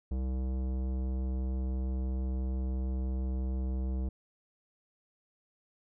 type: tone with tanh clipping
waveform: sine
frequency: 64.5 Hz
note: C2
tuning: 24 cents flat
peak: -32 dBFS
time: 0.11-4.09 s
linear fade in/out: 5 ms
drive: 16 dB
effects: none